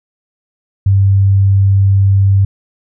sine tone, 98 Hz, G2, in tune, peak -6 dBFS, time 0.86-2.45 s, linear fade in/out 5 ms, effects none

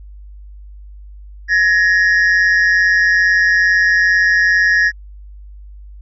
triangle tone pair together, 1682.4 / 1864.7 Hz, G#6 / A#6, +22 / 0 cents, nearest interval major second, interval 178 cents, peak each -11 dBFS, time 1.48-4.92 s, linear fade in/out 50 ms, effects added 50 Hz sine -33 dBFS peak until 6.01 s + resampled to 16000 Hz

